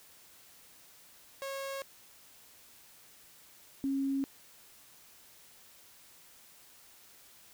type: tone pair in turn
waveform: sawtooth / sine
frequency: 546 / 273 Hz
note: C#5 / C#4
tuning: -26 / -26 cents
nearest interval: octave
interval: 1200 cents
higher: first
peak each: -33 / -29 dBFS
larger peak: second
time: 1.42-1.82 / 3.84-4.24 s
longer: neither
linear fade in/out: 0 ms
effects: white hiss -58 dBFS RMS until 7.53 s